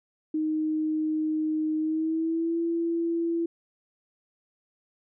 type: tone with pitch glide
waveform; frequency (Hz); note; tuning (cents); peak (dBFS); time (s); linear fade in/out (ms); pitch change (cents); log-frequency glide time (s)
sine; 311.1 to 335.4; D#4 to E4; 0 to +30; -24; 0.34-3.46; 5; +130; 1.78-2.59
effects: none